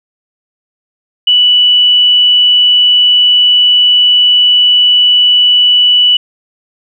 sine tone, 2960 Hz, F#7, in tune, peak -4 dBFS, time 1.27-6.17 s, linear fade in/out 5 ms, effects none

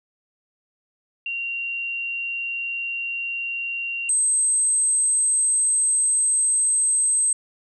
sine tone pair in turn, 2761 / 8259 Hz, F7 / C9, -20 / -24 cents, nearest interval octave + perfect fifth, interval 1896 cents, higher second, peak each -25 / -17 dBFS, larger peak second, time 1.26-4.09 / 4.09-7.33 s, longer second, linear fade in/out 2 ms, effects none

